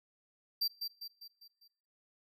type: tone with echo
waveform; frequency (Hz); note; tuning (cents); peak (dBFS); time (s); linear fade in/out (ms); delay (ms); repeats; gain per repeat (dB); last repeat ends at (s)
square; 4699; D8; 0; -30; 0.61-0.68; 10; 200; 5; -6; 1.68
effects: noise-tail reverb RT60 0.7 s tail -24 dB re dry